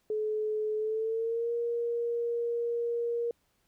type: tone with pitch glide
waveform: sine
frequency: 429.2 to 470.8 Hz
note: A4 to A#4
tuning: -43 to +17 cents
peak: -28 dBFS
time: 0.1-3.31 s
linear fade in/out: 2 ms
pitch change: +160 cents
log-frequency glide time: 0.77-1.52 s
effects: pink hiss -73 dBFS RMS until 3.67 s